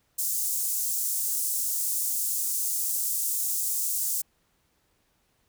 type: high-pass noise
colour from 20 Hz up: pink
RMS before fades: -28 dBFS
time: 0.18-4.22 s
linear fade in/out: 10 ms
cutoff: 7200 Hz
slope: 24 dB/octave
effects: pink hiss -70 dBFS RMS until 5.48 s